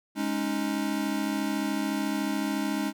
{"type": "chord", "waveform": "square", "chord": "Ab suspended fourth", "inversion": "none", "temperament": "equal", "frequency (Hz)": [207.7, 277.2, 311.1], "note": ["Ab3", "Db4", "Eb4"], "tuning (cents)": [0, 0, 0], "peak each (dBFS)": -32, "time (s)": [0.15, 2.93], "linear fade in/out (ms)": 50, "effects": []}